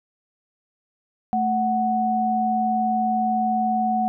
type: tone pair together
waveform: sine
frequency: 220 / 741 Hz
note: A3 / F#5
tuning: 0 / +2 cents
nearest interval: octave + major sixth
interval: 2102 cents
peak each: -24 / -20 dBFS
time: 1.33-4.08 s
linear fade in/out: 0 ms
effects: none